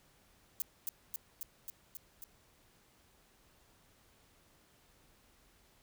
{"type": "noise with echo", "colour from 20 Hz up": "violet", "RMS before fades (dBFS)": -35, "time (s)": [0.6, 0.62], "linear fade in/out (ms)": 0, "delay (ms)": 270, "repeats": 6, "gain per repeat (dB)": -2, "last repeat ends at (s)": 2.24, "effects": ["pink hiss -67 dBFS RMS until 5.82 s"]}